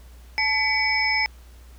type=tone cluster; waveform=sine; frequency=868 / 2007 / 2258 / 5230 Hz; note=A5 / B6 / C#7 / E8; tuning=-24 / +27 / +31 / -15 cents; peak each=-28 / -25 / -22 / -27 dBFS; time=0.38-1.26 s; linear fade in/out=0 ms; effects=added 60 Hz sine -43 dBFS peak until 1.78 s + pink hiss -55 dBFS RMS until 1.78 s